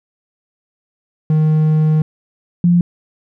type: tone pair in turn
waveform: triangle / sine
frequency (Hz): 155.3 / 174.32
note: D#3 / F3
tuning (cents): -3 / -3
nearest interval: major second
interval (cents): 200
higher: second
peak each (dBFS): -8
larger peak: neither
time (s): 1.3-2.02 / 2.64-2.81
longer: first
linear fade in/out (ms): 2
effects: none